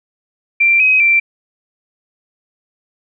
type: tone with pitch steps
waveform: sine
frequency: 2360 / 2530 / 2351 Hz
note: D7 / D#7 / D7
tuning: +8 / +28 / +1 cents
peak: -8 dBFS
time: 0.6-1.2 s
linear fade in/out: 10 ms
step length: 200 ms
effects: none